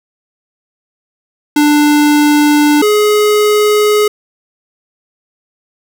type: tone pair in turn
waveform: square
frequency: 295.8 / 420.4 Hz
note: D4 / G#4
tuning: +13 / +21 cents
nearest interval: tritone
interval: 608 cents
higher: second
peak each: -7 / -8 dBFS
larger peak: first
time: 1.56-2.82 / 2.82-4.08 s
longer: neither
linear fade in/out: 5 ms
effects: none